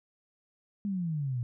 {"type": "exponential sweep", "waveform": "sine", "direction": "down", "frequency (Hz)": [207.7, 116.54], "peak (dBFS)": -29, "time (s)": [0.85, 1.43], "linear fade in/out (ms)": 0, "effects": []}